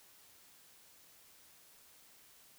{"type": "silence", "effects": ["white hiss -62 dBFS RMS until 2.58 s"]}